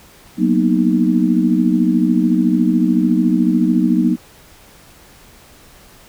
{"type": "chord", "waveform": "sine", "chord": "B major seventh", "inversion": "second", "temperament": "equal", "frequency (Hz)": [185, 233.1, 246.9, 311.1], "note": ["F#3", "A#3", "B3", "D#4"], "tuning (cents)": [0, 0, 0, 0], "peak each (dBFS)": -17, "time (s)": [0.37, 4.17], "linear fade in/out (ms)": 50, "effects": ["pink hiss -45 dBFS RMS until 6.08 s"]}